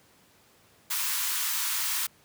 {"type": "high-pass noise", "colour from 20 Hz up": "white", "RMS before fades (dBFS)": -29, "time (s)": [0.9, 2.07], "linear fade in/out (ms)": 10, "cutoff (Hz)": 890, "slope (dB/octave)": 96, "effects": ["pink hiss -60 dBFS RMS until 2.24 s", "high-pass 100 Hz 12 dB/octave"]}